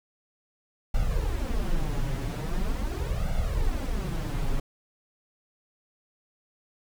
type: noise with flanger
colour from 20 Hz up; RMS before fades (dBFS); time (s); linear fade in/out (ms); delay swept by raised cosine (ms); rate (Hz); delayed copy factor
brown; -27; 0.94-4.6; 5; 1.4 to 7.3; 0.42; +0.8
effects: none